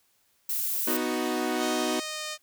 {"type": "noise", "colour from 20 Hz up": "violet", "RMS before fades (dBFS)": -29, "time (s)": [0.49, 0.97], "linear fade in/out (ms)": 5}
{"type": "chord", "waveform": "sawtooth", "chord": "B major", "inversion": "none", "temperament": "equal", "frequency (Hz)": [246.9, 311.1, 370], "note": ["B3", "D#4", "F#4"], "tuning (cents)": [0, 0, 0], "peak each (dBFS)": -27, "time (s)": [0.87, 2], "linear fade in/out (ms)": 5}
{"type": "tone with pitch glide", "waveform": "5% pulse", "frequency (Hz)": [622.3, 613.4], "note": ["D#5", "D#5"], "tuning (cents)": [0, -25], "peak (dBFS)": -21, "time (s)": [1.58, 2.38], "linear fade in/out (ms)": 50, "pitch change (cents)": -25, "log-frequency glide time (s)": [1.93, 2.25]}
{"effects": ["white hiss -68 dBFS RMS until 2.42 s"]}